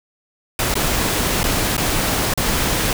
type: noise with dropouts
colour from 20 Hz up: pink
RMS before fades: -19 dBFS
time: 0.59-2.93 s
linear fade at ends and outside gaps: 2 ms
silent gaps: 0.741-0.754 / 1.432-1.44 / 1.768-1.778 / 2.338-2.375 s
effects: none